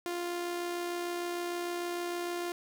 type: tone with amplitude modulation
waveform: sawtooth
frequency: 349.2 Hz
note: F4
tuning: in tune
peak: -28 dBFS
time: 0.06-2.52 s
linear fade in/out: 0 ms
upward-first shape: sine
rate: 66.6 Hz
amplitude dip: 30%
effects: none